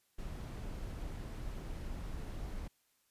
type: noise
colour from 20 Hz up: brown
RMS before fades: -42 dBFS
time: 0.18-2.68 s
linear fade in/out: 10 ms
effects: white hiss -75 dBFS RMS until 3.1 s + resampled to 32000 Hz